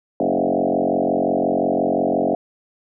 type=tone with frequency modulation; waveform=sine; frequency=466.2 Hz; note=A#4; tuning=in tune; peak=-16 dBFS; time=0.2-2.35 s; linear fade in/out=2 ms; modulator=45.7 Hz; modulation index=5.5; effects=none